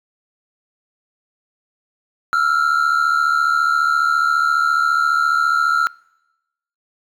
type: tone pair together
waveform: triangle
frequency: 1329 / 1403.6 Hz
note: E6 / F6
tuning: +14 / +8 cents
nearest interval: minor second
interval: 94 cents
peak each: -14 dBFS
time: 2.33-5.87 s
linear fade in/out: 0 ms
effects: noise-tail reverb RT60 0.9 s tail -25 dB re dry + tanh soft clip ceiling -8 dBFS